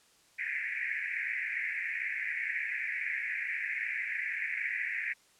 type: band-pass noise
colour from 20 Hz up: pink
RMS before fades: -35 dBFS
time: 0.38-5.14 s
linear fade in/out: 20 ms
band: 1700 to 2400 Hz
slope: 96 dB/octave
effects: white hiss -64 dBFS RMS until 5.39 s + low-pass 9000 Hz 12 dB/octave